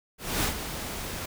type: noise with ADSR envelope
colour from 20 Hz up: pink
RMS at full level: -25 dBFS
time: 0.18-1.26 s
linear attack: 260 ms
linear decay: 91 ms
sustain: -10 dB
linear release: 8 ms
effects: none